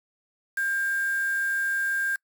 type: tone with quantisation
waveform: sine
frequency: 1597 Hz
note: G6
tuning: 32 cents sharp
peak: -24 dBFS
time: 0.57-2.16 s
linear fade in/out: 5 ms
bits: 6
effects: noise-tail reverb RT60 0.1 s tail -25 dB re dry